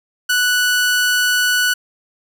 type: tone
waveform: sawtooth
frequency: 1480 Hz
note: F#6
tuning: in tune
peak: -10 dBFS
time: 0.29-1.74 s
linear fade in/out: 10 ms
effects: none